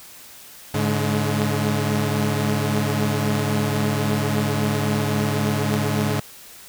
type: tone cluster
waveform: sawtooth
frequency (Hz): 103.9 / 143.7 / 211.5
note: G#2 / D3 / G#3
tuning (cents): +1 / -37 / +32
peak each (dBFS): -20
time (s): 0.74-6.2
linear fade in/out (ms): 5
effects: white hiss -43 dBFS RMS until 6.68 s